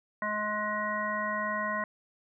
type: harmonic tone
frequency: 210.8 Hz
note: G#3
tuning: 26 cents sharp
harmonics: 1 / 3 / 5 / 7 / 9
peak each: -39 / -36 / -33 / -38 / -34 dBFS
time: 0.22-1.84 s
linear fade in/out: 2 ms
effects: none